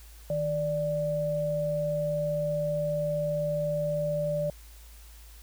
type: tone pair together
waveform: sine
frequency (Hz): 155.83 / 587.3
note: D#3 / D5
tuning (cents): +3 / 0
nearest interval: octave + major seventh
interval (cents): 2297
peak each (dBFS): -32 / -27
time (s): 0.3-4.5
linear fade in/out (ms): 2
effects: added 55 Hz sine -47 dBFS peak until 5.42 s + white hiss -55 dBFS RMS until 5.42 s